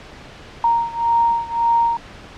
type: beating tone pair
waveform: sine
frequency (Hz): 930 / 931.8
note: A#5 / A#5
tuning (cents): -4 / -1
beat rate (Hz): 1.8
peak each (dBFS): -17 / -19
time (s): 0.64-1.97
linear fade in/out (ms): 2
effects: pink hiss -39 dBFS RMS until 2.37 s + low-pass 4000 Hz 12 dB/octave